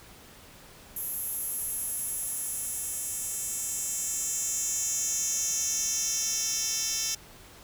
10% pulse tone with high-pass filter sweep, 444.7 Hz, A4, 18 cents sharp, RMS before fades -31 dBFS, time 0.96-7.15 s, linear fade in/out 5 ms, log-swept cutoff 12000 to 5000 Hz, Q 3.6, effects pink hiss -51 dBFS RMS until 7.63 s

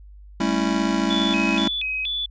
square chord, A dominant seventh, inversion third, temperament just, 198 / 220 / 275 / 330 Hz, G3 / A3 / C#4 / E4, +18 / 0 / -14 / +2 cents, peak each -26 dBFS, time 0.4-1.68 s, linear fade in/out 5 ms
sine tone with vibrato, 2960 Hz, F#7, in tune, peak -23 dBFS, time 1.1-2.26 s, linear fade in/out 5 ms, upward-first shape square, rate 2.1 Hz, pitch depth 270 cents each way
effects added 50 Hz sine -41 dBFS peak until 2.3 s + resampled to 16000 Hz

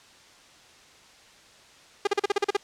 sawtooth tone bursts, 404.9 Hz, G#4, 44 cents flat, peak -16 dBFS, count 9, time 2.05-2.568 s, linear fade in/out 5 ms, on 22 ms, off 40 ms, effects white hiss -53 dBFS RMS until 2.63 s + low-pass 6000 Hz 12 dB/octave

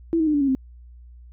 sine tone with pitch steps, 331.8 / 316.8 / 302.5 / 288.8 / 275.8 / 263.3 Hz, E4 / D#4 / D#4 / D4 / C#4 / C4, +11 / +31 / -49 / -29 / -9 / +11 cents, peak -17 dBFS, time 0.13-0.55 s, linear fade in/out 0 ms, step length 70 ms, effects added 60 Hz sine -42 dBFS peak until 1.32 s

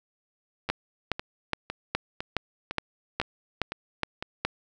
two click trains, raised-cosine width 0.3 ms, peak -9 / -16 dBFS, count 10 / 8, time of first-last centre 0.7-4.45 / 0.69-4.225 s, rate 2.4 / 1.98 Hz, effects none

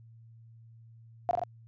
sine tone with echo, 704 Hz, F5, 14 cents sharp, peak -22 dBFS, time 1.29-1.31 s, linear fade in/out 0 ms, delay 42 ms, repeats 3, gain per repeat -2 dB, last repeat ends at 1.436 s, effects added 114 Hz sine -51 dBFS peak until 1.67 s + resampled to 16000 Hz

